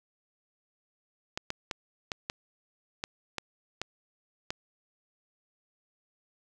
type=clicks; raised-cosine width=0.2 ms; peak=-15 dBFS; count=9; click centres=1.375 / 1.504 / 1.712 / 2.118 / 2.299 / 3.039 / 3.383 / 3.816 / 4.505 s; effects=none

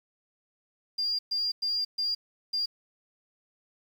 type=tone bursts at uneven times; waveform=sine; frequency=4798 Hz; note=D8; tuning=36 cents sharp; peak=-26 dBFS; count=5; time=0.98-1.19 / 1.31-1.52 / 1.62-1.85 / 1.98-2.15 / 2.53-2.66 s; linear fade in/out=10 ms; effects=9-bit

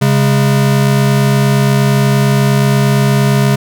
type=tone pair together; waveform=square; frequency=136.54 / 205.1 Hz; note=C#3 / G#3; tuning=-26 / -21 cents; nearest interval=perfect fifth; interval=705 cents; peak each=-10 / -15 dBFS; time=0.01-3.56 s; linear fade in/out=10 ms; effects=none

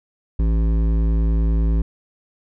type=tone with hard clipping; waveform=triangle; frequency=55 Hz; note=A1; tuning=in tune; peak=-17 dBFS; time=0.39-1.82 s; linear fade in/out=5 ms; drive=16 dB; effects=none

